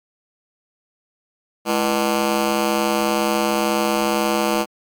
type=ring-modulated tone; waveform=15% pulse; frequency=274.1 Hz; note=C#4; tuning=19 cents flat; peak=-8 dBFS; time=1.65-4.66 s; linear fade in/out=50 ms; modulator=61 Hz; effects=Opus 48 kbps